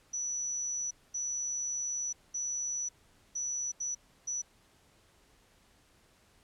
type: tone bursts at uneven times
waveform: sine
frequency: 5920 Hz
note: F#8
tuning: in tune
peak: -32 dBFS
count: 6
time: 0.13-0.91 / 1.14-2.13 / 2.34-2.89 / 3.35-3.72 / 3.8-3.95 / 4.27-4.42 s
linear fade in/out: 10 ms
effects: pink hiss -65 dBFS RMS until 6.43 s + low-pass 11000 Hz 12 dB/octave